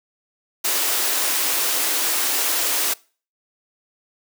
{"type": "high-pass noise", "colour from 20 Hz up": "white", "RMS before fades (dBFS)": -21, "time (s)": [0.64, 2.94], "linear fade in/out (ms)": 10, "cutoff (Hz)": 260, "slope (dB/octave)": 96, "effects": ["noise-tail reverb RT60 0.4 s tail -24 dB re dry"]}